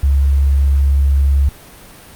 sine tone, 69.3 Hz, C#2, in tune, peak -9 dBFS, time 0.03-1.49 s, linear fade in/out 5 ms, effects pink hiss -39 dBFS RMS until 2.15 s + Opus 48 kbps

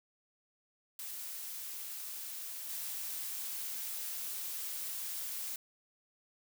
blue noise with level steps, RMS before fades -43 / -40 dBFS, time 0.99-5.56 s, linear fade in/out 2 ms, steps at 2.69 s, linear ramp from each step 10 ms, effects none

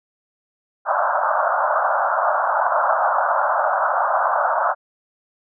pink band-pass noise, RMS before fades -19 dBFS, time 0.85-4.75 s, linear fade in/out 50 ms, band 580 to 1500 Hz, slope 96 dB/octave, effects none

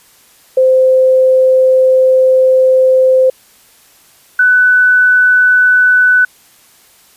sine tone pair in turn, 519 / 1495.3 Hz, C5 / F#6, -14 / +18 cents, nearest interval octave + tritone, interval 1832 cents, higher second, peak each -5 dBFS, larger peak neither, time 0.57-3.3 / 4.39-6.25 s, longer first, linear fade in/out 5 ms, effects white hiss -46 dBFS RMS until 7.16 s + resampled to 32000 Hz

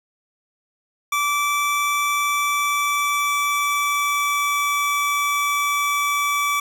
25% pulse tone with pitch glide, 1161 to 1153 Hz, D6 to D6, -20 to -32 cents, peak -15 dBFS, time 1.12-6.6 s, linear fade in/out 5 ms, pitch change -12 cents, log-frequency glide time 2.13-4.68 s, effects 8-bit

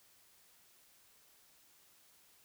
silence, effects white hiss -66 dBFS RMS until 2.44 s

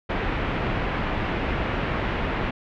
pink low-pass noise, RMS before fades -26 dBFS, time 0.09-2.51 s, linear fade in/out 10 ms, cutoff 2700 Hz, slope 24 dB/octave, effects none

